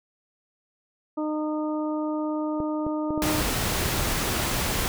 harmonic tone, 306 Hz, D#4, 29 cents flat, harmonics 1 / 2 / 3 / 4, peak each -26 / -32 / -36 / -38 dBFS, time 1.17-3.41 s, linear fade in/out 10 ms
clicks, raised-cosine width 2 ms, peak -18 dBFS, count 6, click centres 2.603 / 2.866 / 3.106 / 3.177 / 3.409 / 3.995 s
pink noise, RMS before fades -26 dBFS, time 3.22-4.88 s, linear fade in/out 0 ms
effects none

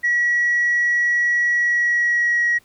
sine tone with pitch glide, 1925 to 1905.1 Hz, B6 to A#6, -45 to +37 cents, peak -14 dBFS, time 0.03-2.59 s, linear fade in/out 20 ms, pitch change -18 cents, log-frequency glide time 1.54-2.48 s, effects tanh soft clip ceiling -12 dBFS + pink hiss -56 dBFS RMS until 2.64 s

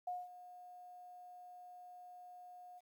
sine tone with ADSR envelope, 720 Hz, F#5, 47 cents flat, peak -37 dBFS, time 0.07-2.81 s, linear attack 6 ms, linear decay 200 ms, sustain -15 dB, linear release 34 ms, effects 12-bit

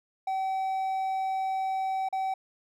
triangle tone with dropouts, 765 Hz, G5, 42 cents flat, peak -25 dBFS, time 0.27-2.34 s, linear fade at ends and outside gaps 5 ms, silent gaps 2.088-2.126 s, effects none

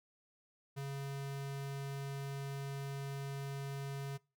square tone, 138.59 Hz, C#3, in tune, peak -40 dBFS, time 0.76-4.18 s, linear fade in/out 20 ms, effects noise-tail reverb RT60 0.3 s tail -23 dB re dry

